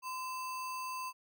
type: tone with sample-and-hold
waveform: sine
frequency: 1026 Hz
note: C6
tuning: 34 cents flat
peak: -37 dBFS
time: 0.02-1.13 s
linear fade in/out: 50 ms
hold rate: 3675 Hz
effects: none